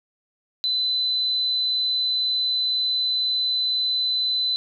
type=tone; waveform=sine; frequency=4019 Hz; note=B7; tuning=30 cents sharp; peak=-20 dBFS; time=0.64-4.56 s; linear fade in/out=0 ms; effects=10-bit